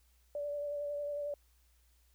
sine tone with vibrato, 581 Hz, D5, 19 cents flat, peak -35 dBFS, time 0.35-1.34 s, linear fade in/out 2 ms, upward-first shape sine, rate 11 Hz, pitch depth 19 cents each way, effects added 60 Hz sine -66 dBFS peak until 2.14 s + white hiss -73 dBFS RMS until 2.14 s

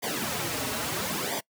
pink noise with flanger, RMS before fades -30 dBFS, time 0.02-1.41 s, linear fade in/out 20 ms, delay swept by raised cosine 0.73 to 5.83 ms, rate 0.75 Hz, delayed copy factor -0.8, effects noise-tail reverb RT60 0.1 s tail -24 dB re dry + high-pass 150 Hz 12 dB/octave

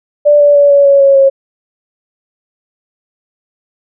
sine tone with pitch steps, 587.3 / 579.9 / 572.6 / 565.3 / 558.2 / 551.1 / 544.2 Hz, D5 / D5 / D5 / C#5 / C#5 / C#5 / C#5, 0 / -22 / -44 / +34 / +12 / -10 / -32 cents, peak -3 dBFS, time 0.25-1.3 s, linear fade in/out 20 ms, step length 150 ms, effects none

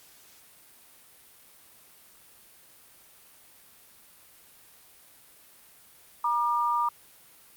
sine tone pair together, 952.4 / 1200 Hz, A#5 / D6, +37 / +37 cents, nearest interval major third, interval 400 cents, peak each -26 dBFS, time 6.24-6.89 s, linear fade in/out 5 ms, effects white hiss -55 dBFS RMS until 7.56 s + Opus 48 kbps

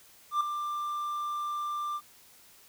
triangle tone with ADSR envelope, 1186 Hz, D6, 17 cents sharp, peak -20 dBFS, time 0.31-2.01 s, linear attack 97 ms, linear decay 3 ms, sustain -9 dB, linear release 51 ms, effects white hiss -57 dBFS RMS until 2.68 s

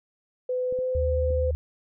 sine tone with pitch glide, 504 to 511 Hz, B4 to C5, +35 to -41 cents, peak -24 dBFS, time 0.49-1.51 s, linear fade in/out 5 ms, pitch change +24 cents, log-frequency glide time 0.71-0.82 s
clicks, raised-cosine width 3 ms, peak -30 dBFS, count 3, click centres 0.725 / 0.789 / 1.306 s
sine tone, 76.2 Hz, D#2, 36 cents flat, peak -24 dBFS, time 0.95-1.55 s, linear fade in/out 0 ms
effects none

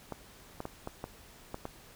clicks, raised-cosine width 1 ms, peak -23 dBFS, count 7, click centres 0.123 / 0.604 / 0.654 / 0.874 / 1.041 / 1.544 / 1.654 s, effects pink hiss -55 dBFS RMS until 1.95 s

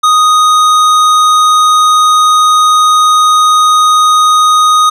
sine tone with hard clipping, 1244.5 Hz, D#6, in tune, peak -6 dBFS, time 0.03-4.9 s, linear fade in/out 10 ms, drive 13 dB, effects none

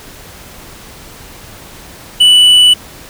sine tone with tanh clipping, 2968 Hz, F#7, 5 cents sharp, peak -4 dBFS, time 2.2-2.74 s, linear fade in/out 10 ms, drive 6 dB, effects pink hiss -34 dBFS RMS until 3.09 s

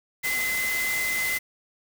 sine tone in noise, 2044 Hz, C7, 41 cents flat, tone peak -25 dBFS, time 0.23-1.39 s, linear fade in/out 20 ms, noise white, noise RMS -31 dBFS, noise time 0.23-1.39 s, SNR +3 dB, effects none

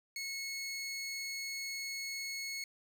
20% pulse tone, 2189 Hz, C#7, 22 cents flat, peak -33 dBFS, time 0.16-2.64 s, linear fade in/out 2 ms, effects none

